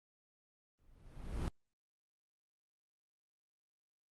brown noise with exponential growth, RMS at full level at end -32 dBFS, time 0.79-1.48 s, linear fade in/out 0 ms, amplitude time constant 150 ms, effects Opus 32 kbps

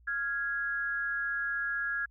sine tone pair together, 1396.9 / 1661.2 Hz, F6 / G#6, 0 / 0 cents, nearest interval minor third, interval 300 cents, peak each -35 / -31 dBFS, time 0.07-2.06 s, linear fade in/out 10 ms, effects added 59 Hz sine -57 dBFS peak until 2.1 s

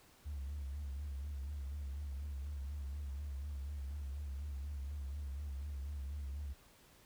sine tone with vibrato, 70.6 Hz, C#2, 32 cents sharp, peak -38 dBFS, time 0.25-6.54 s, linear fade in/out 20 ms, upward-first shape sine, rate 4.1 Hz, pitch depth 83 cents each way, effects tanh soft clip ceiling -37 dBFS + pink hiss -64 dBFS RMS until 7.05 s

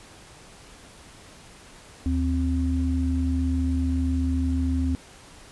sine tone pair together, 76.7 / 261.6 Hz, D#2 / C4, -24 / 0 cents, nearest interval octave + major sixth, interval 2124 cents, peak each -23 / -25 dBFS, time 2.06-4.95 s, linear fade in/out 0 ms, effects pink hiss -48 dBFS RMS until 5.51 s + resampled to 24000 Hz

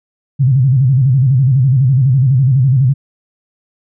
sine tone with vibrato, 131.2 Hz, C3, 5 cents sharp, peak -7 dBFS, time 0.39-2.94 s, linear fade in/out 20 ms, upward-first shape square, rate 12 Hz, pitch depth 110 cents each way, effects none

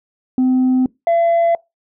sine tone pair in turn, 256.5 / 676.5 Hz, C4 / E5, -34 / +45 cents, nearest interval octave + perfect fourth, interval 1679 cents, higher second, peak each -9 dBFS, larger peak neither, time 0.38-0.86 / 1.07-1.55 s, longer neither, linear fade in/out 2 ms, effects noise-tail reverb RT60 0.2 s tail -23 dB re dry + tanh soft clip ceiling -10 dBFS

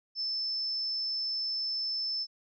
sine tone, 5274 Hz, E8, in tune, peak -30 dBFS, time 0.15-2.27 s, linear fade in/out 50 ms, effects none

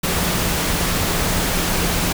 sine tone in noise, 174.61 Hz, F3, in tune, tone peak -27 dBFS, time 0.03-2.13 s, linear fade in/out 10 ms, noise pink, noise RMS -20 dBFS, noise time 0.03-2.13 s, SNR -10 dB, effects none

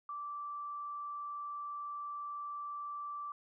sine tone, 1167 Hz, D6, 11 cents flat, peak -39 dBFS, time 0.09-3.32 s, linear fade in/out 2 ms, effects none

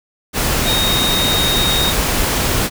sine tone in noise, 3729 Hz, A#7, in tune, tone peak -16 dBFS, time 0.64-1.94 s, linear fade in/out 50 ms, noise pink, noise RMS -17 dBFS, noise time 0.33-2.7 s, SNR -2 dB, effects none

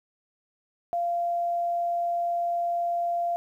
sine tone, 691 Hz, F5, 19 cents flat, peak -24 dBFS, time 0.93-3.36 s, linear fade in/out 0 ms, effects 10-bit

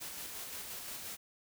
white noise with tremolo, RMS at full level -43 dBFS, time 0-1.17 s, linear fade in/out 20 ms, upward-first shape square, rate 5.7 Hz, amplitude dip 25%, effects none

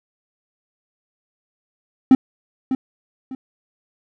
triangle tone with echo, 261.6 Hz, C4, in tune, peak -4 dBFS, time 2.11-2.15 s, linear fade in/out 2 ms, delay 600 ms, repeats 2, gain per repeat -11 dB, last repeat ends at 3.35 s, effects none

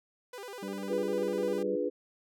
sawtooth tone with vibrato, 445.3 Hz, A4, 21 cents sharp, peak -37 dBFS, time 0.33-1.63 s, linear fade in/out 5 ms, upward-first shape square, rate 10 Hz, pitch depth 190 cents each way
harmonic tone, 98 Hz, G2, in tune, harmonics 2 / 3 / 4 / 5 / 6, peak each -38 / -42 / -44 / -46 / -48 dBFS, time 0.62-1.76 s, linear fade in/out 10 ms
sine chord, D diminished seventh, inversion none, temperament equal, 293.7 / 349.2 / 415.3 / 493.9 Hz, D4 / F4 / Ab4 / Cb5, 0 / 0 / 0 / 0 cents, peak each -35 / -36 / -34 / -32 dBFS, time 0.89-1.9 s, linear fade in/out 20 ms
effects none

